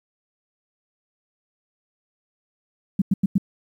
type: tone bursts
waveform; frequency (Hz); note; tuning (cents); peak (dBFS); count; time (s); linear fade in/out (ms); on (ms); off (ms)
sine; 193.5; G3; -22; -14; 4; 2.99-3.381; 5; 28; 93
effects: 9-bit